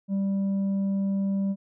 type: tone with tanh clipping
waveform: sine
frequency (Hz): 196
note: G3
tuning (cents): 0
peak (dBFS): -24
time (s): 0.08-1.56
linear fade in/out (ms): 50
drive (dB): 4
effects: none